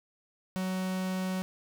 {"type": "tone", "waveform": "45% pulse", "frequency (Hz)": 186.5, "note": "F#3", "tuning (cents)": 14, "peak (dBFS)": -30, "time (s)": [0.56, 1.42], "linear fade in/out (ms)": 0, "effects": []}